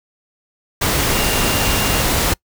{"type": "tone in noise", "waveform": "sine", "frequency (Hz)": 2794, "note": "F7", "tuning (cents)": 0, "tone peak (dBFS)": -26, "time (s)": [1.11, 2.03], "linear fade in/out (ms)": 10, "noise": "pink", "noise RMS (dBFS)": -17, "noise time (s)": [0.81, 2.34], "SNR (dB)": -12, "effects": ["noise-tail reverb RT60 0.1 s tail -25 dB re dry"]}